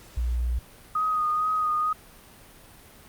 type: tone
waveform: sine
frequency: 60.2 Hz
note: B1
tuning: 44 cents flat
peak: -23 dBFS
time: 0.17-0.59 s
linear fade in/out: 5 ms
type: tone with vibrato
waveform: sine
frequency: 1244.5 Hz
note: D#6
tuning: in tune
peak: -22 dBFS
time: 0.95-1.93 s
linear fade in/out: 5 ms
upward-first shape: sine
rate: 2.2 Hz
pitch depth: 24 cents each way
effects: pink hiss -50 dBFS RMS until 3.08 s + Opus 48 kbps